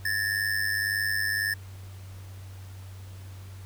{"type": "ring-modulated tone", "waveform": "square", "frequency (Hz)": 1760, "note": "A6", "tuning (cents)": 0, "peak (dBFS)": -23, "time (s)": [0.05, 1.54], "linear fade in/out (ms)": 5, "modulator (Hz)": 50.9, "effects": ["added 95 Hz sine -40 dBFS peak until 3.65 s", "pink hiss -53 dBFS RMS until 3.65 s"]}